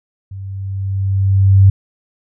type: tone with level ramp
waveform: sine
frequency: 97.1 Hz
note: G2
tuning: 16 cents flat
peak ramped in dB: -26 to -3 dBFS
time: 0.31-1.7 s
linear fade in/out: 5 ms
effects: none